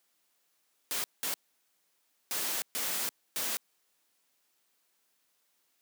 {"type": "noise bursts at uneven times", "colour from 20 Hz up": "white", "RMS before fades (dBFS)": -33, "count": 5, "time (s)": [[0.91, 1.04], [1.23, 1.34], [2.31, 2.62], [2.75, 3.09], [3.36, 3.57]], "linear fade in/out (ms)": 0, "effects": ["white hiss -74 dBFS RMS until 5.81 s", "high-pass 200 Hz 12 dB/octave"]}